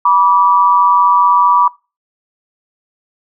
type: tone pair together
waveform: sine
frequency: 976 / 1160.7 Hz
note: B5 / D6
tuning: -21 / -21 cents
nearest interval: minor third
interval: 300 cents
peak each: -10 dBFS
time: 0.05-1.68 s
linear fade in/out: 5 ms
effects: noise-tail reverb RT60 0.3 s tail -23 dB re dry